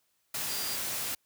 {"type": "tone in noise", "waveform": "sine", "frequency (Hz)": 4771, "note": "D8", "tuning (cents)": 26, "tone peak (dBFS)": -38, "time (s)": [0.49, 0.76], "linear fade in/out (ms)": 5, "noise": "white", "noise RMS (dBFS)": -34, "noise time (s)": [0.34, 1.15], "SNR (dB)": -7, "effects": ["white hiss -74 dBFS RMS until 1.25 s", "high-pass 60 Hz 12 dB/octave"]}